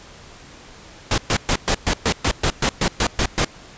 pink noise bursts, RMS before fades -18 dBFS, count 13, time 1.11-3.447 s, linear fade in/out 2 ms, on 69 ms, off 120 ms, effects pink hiss -43 dBFS RMS until 3.77 s + resampled to 16000 Hz

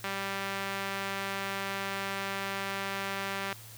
sawtooth tone with band-pass filter, 196 Hz, G3, in tune, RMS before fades -35 dBFS, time 0.04-3.53 s, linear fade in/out 2 ms, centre 2000 Hz, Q 0.85, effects added 111 Hz sine -50 dBFS peak until 3.77 s + white hiss -50 dBFS RMS until 3.77 s

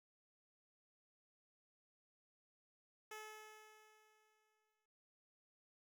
10% pulse tone with exponential decay, 430.5 Hz, A4, 38 cents flat, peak -40 dBFS, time 3.11-4.86 s, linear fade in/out 5 ms, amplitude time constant 380 ms, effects none

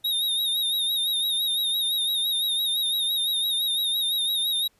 square tone with vibrato, 3729 Hz, A#7, in tune, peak -23 dBFS, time 0.04-4.68 s, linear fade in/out 10 ms, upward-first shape sine, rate 5.9 Hz, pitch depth 60 cents each way, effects pink hiss -65 dBFS RMS until 4.79 s + resampled to 32000 Hz

